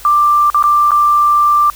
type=tone with dropouts; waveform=sine; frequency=1181 Hz; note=D6; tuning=9 cents sharp; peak=-7 dBFS; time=0.05-1.7 s; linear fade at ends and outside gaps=1 ms; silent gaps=0.501-0.545 / 0.626-0.639 / 0.908-0.917 s; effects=added 50 Hz sine -39 dBFS peak until 1.75 s + white hiss -36 dBFS RMS until 1.75 s